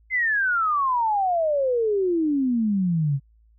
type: exponential sweep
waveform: sine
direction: down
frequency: 2100 to 133.5 Hz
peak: -19 dBFS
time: 0.1-3.2 s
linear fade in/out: 50 ms
effects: added 55 Hz sine -54 dBFS peak until 3.58 s